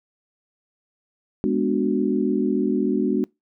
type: chord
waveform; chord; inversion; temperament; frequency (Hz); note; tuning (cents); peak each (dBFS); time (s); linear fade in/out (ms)
sine; G# half-diminished seventh; none; equal with one note detuned; 206.6 / 246.9 / 293.7 / 370; G#3 / B3 / D4 / F#4; -9 / 0 / 0 / 0; -24; 1.44-3.24; 0
effects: noise-tail reverb RT60 0.2 s tail -25 dB re dry